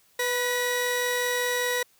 sawtooth tone pair together, 493.3 / 1928.1 Hz, B4 / B6, -2 / -42 cents, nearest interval 2 octaves, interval 2360 cents, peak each -23 / -24 dBFS, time 0.19-1.83 s, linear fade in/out 5 ms, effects white hiss -62 dBFS RMS until 1.99 s

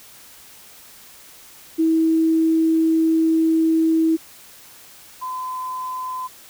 sine tone pair in turn, 323 / 1019.6 Hz, E4 / C6, -35 / -45 cents, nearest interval octave + minor sixth, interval 1990 cents, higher second, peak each -14 / -25 dBFS, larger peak first, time 1.78-4.17 / 5.21-6.28 s, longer first, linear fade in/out 20 ms, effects white hiss -45 dBFS RMS until 6.49 s

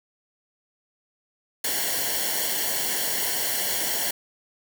white noise with comb filter, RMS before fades -26 dBFS, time 1.64-4.11 s, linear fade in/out 5 ms, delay 0.8 ms, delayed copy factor -0.75, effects none

